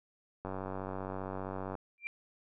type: click train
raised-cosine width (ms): 1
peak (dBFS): -25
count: 125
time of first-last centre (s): 0.45-1.753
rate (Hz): 95.2
type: tone with exponential growth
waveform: sine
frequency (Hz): 2367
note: D7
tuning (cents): +13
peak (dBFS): -31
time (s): 1.98-2.07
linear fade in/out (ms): 0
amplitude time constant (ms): 18
effects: none